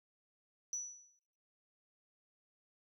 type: tone with exponential decay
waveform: sine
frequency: 5920 Hz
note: F#8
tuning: in tune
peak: -33 dBFS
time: 0.73-1.19 s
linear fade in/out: 1 ms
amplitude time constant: 98 ms
effects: noise-tail reverb RT60 1.0 s tail -26 dB re dry + tanh soft clip ceiling -33 dBFS